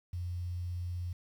sine tone with quantisation, 88.4 Hz, F2, 22 cents sharp, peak -34 dBFS, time 0.13-1.13 s, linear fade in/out 5 ms, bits 10, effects none

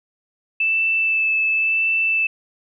sine tone with vibrato, 2637 Hz, E7, in tune, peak -16 dBFS, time 0.6-2.27 s, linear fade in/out 5 ms, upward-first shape sine, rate 0.93 Hz, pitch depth 13 cents each way, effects none

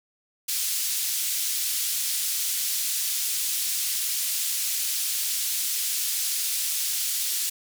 white band-pass noise, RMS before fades -27 dBFS, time 0.48-7.5 s, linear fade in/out 10 ms, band 3400 to 15000 Hz, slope 12 dB/octave, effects none

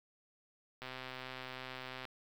click train, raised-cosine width 0.3 ms, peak -28 dBFS, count 160, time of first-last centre 0.82-2.053 s, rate 129 Hz, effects 9-bit

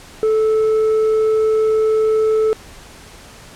triangle tone with tanh clipping, 436.8 Hz, A4, 13 cents flat, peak -13 dBFS, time 0.23-2.53 s, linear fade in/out 0 ms, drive 8 dB, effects pink hiss -40 dBFS RMS until 3.55 s + low-pass 10000 Hz 12 dB/octave

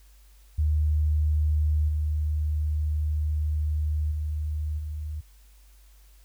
sine tone with level steps, 76.1 Hz, D#2, 38 cents flat, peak -20 / -23 / -26 / -30 dBFS, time 0.58-5.21 s, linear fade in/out 10 ms, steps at 1.88 / 4.11 / 4.78 s, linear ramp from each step 10 ms, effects added 50 Hz sine -51 dBFS peak until 6.24 s + white hiss -62 dBFS RMS until 6.24 s

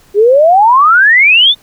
sine exponential sweep, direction up, 392 to 3664 Hz, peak -3 dBFS, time 0.14-1.55 s, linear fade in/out 50 ms, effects pink hiss -46 dBFS RMS until 1.62 s

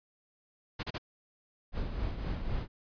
pink noise bursts, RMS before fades -36 dBFS, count 3, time 0.79-0.982 s, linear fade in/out 10 ms, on 42 ms, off 33 ms
brown noise with tremolo, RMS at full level -32 dBFS, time 1.72-2.68 s, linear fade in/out 50 ms, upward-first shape triangle, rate 3.9 Hz, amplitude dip 55%
effects resampled to 11025 Hz

